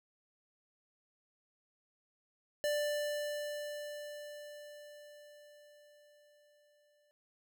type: tone with exponential decay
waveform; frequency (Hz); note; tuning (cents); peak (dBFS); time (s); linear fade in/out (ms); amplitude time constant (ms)
square; 590; D5; +8; -31; 2.64-7.11; 0; 970
effects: none